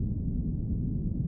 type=low-pass noise; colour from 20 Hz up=white; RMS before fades=-30 dBFS; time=0-1.27 s; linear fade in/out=5 ms; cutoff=210 Hz; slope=24 dB/octave; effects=none